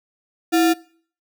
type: tone with sample-and-hold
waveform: sine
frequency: 329.3 Hz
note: E4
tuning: 2 cents flat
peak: -13 dBFS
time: 0.52-0.74 s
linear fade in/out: 20 ms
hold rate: 1050 Hz
effects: noise-tail reverb RT60 0.5 s tail -22 dB re dry